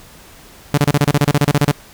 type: tone bursts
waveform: sawtooth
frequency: 145 Hz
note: D3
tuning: 22 cents flat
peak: -6 dBFS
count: 15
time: 0.74-1.714 s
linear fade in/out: 0 ms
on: 36 ms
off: 31 ms
effects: pink hiss -42 dBFS RMS until 1.93 s